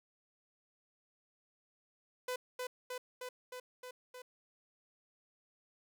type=tone with echo; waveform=sawtooth; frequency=502 Hz; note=B4; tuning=28 cents sharp; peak=-32 dBFS; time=2.28-2.36 s; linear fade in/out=5 ms; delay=310 ms; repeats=6; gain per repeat=-2 dB; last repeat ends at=4.22 s; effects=none